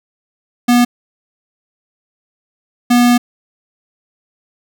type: tone bursts at uneven times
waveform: square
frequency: 242.7 Hz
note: B3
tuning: 30 cents flat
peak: -8 dBFS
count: 2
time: 0.68-0.85 / 2.9-3.18 s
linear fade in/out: 10 ms
effects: none